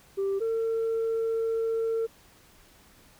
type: tone pair in turn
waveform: sine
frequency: 392 / 452.5 Hz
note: G4 / A4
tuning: 0 / +48 cents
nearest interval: major second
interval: 248 cents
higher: second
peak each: -23 dBFS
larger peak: neither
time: 0.17-0.4 / 0.4-2.07 s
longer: second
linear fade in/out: 20 ms
effects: tanh soft clip ceiling -23 dBFS + pink hiss -57 dBFS RMS until 3.19 s